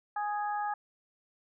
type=harmonic tone; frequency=415.3 Hz; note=G#4; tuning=in tune; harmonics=2 / 3 / 4; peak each=-31 / -39 / -41 dBFS; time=0.16-0.74 s; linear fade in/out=5 ms; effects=none